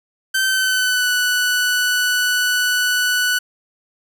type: tone with pitch glide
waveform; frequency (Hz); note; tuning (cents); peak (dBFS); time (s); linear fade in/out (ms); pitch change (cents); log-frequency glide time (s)
sawtooth; 1546 to 1483.9; G6 to F#6; -24 to +5; -12; 0.34-3.39; 10; -71; 0.45-1.09
effects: none